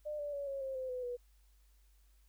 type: tone with pitch steps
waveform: sine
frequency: 600 / 582.6 / 565.7 / 549.2 / 533.3 / 517.8 / 502.8 / 488.2 Hz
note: D5 / D5 / C#5 / C#5 / C5 / C5 / B4 / B4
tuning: +37 / -14 / +35 / -16 / +33 / -18 / +31 / -20 cents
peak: -37 dBFS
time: 0.05-1.17 s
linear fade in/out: 20 ms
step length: 140 ms
effects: added 50 Hz sine -63 dBFS peak until 2.28 s + white hiss -75 dBFS RMS until 2.28 s